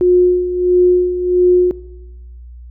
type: tone with tremolo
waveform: sine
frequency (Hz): 359.7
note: F#4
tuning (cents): -49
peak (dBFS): -6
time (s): 0.01-1.71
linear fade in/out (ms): 0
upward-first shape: sine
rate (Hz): 1.5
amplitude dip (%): 65
effects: noise-tail reverb RT60 1.0 s tail -20 dB re dry + added 60 Hz sine -32 dBFS peak until 2.7 s